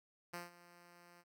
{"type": "tone with ADSR envelope", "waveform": "5% pulse", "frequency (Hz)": 174.3, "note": "F3", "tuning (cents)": -3, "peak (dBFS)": -31, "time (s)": [0.33, 1.24], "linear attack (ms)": 11, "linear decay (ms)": 160, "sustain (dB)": -18, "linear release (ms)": 46, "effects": []}